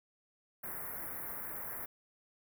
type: band-stop noise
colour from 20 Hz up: white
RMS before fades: -42 dBFS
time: 0.63-1.86 s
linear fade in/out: 10 ms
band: 2000 to 11000 Hz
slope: 48 dB/octave
effects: none